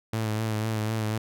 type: tone with vibrato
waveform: sawtooth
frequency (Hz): 109.5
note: A2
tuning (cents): -8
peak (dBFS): -22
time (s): 0.13-1.18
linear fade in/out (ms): 5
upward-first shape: sine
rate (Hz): 4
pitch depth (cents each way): 36
effects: none